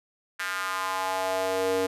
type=tone with high-pass filter sweep; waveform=square; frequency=94.1 Hz; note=F#2; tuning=30 cents sharp; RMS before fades=-28 dBFS; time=0.39-1.87 s; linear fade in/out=10 ms; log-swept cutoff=1600 to 400 Hz; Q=3.2; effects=resampled to 32000 Hz

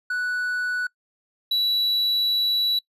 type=tone pair in turn; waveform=triangle; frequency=1480 / 3931 Hz; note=F#6 / B7; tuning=0 / -9 cents; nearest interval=octave + perfect fourth; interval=1691 cents; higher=second; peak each=-21 / -18 dBFS; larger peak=second; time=0.1-0.87 / 1.51-2.79 s; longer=second; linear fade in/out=5 ms; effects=noise-tail reverb RT60 0.1 s tail -23 dB re dry + resampled to 32000 Hz

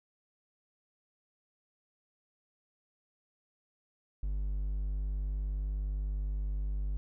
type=tone; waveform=triangle; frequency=49.83 Hz; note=G1; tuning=29 cents sharp; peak=-29 dBFS; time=4.23-6.97 s; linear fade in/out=0 ms; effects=none

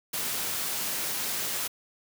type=noise; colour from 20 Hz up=white; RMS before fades=-31 dBFS; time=0.13-1.68 s; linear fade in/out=10 ms; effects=high-pass 100 Hz 12 dB/octave

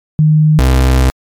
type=tone pair in turn; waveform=sine / 35% pulse; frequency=154 / 64.75 Hz; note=D#3 / C2; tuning=-17 / -17 cents; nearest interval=octave + minor third; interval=1500 cents; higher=first; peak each=-5 dBFS; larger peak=neither; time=0.19-0.59 / 0.59-1.1 s; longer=second; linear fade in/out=0 ms; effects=MP3 96 kbps

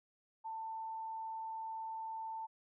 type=tone; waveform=sine; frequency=891 Hz; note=A5; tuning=22 cents sharp; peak=-40 dBFS; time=0.44-2.47 s; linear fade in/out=20 ms; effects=none

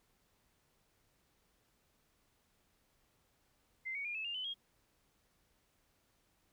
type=tone with pitch steps; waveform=sine; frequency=2077 / 2239 / 2414 / 2602 / 2805 / 3023 / 3259 Hz; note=C7 / C#7 / D7 / E7 / F7 / F#7 / G#7; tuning=-13 / +17 / +47 / -23 / +7 / +36 / -33 cents; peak=-38 dBFS; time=3.85-4.543 s; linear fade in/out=20 ms; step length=99 ms; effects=pink hiss -75 dBFS RMS until 6.52 s

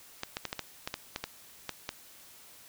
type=clicks; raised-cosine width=0.2 ms; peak=-16 dBFS; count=11; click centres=0.234 / 0.369 / 0.453 / 0.529 / 0.593 / 0.875 / 0.941 / 1.161 / 1.24 / 1.693 / 1.891 s; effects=white hiss -54 dBFS RMS until 2.68 s

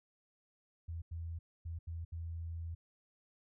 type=tone bursts at uneven times; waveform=sine; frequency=83.2 Hz; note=E2; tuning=17 cents sharp; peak=-39 dBFS; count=5; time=0.88-1.02 / 1.11-1.39 / 1.65-1.79 / 1.87-2.05 / 2.12-2.75 s; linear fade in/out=10 ms; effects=none

